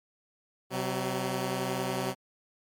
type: tone pair together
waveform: 10% pulse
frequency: 129.1 / 188.21 Hz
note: C3 / F#3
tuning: -23 / +30 cents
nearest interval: perfect fifth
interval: 653 cents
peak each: -24 dBFS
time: 0.7-2.15 s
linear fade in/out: 50 ms
effects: MP3 96 kbps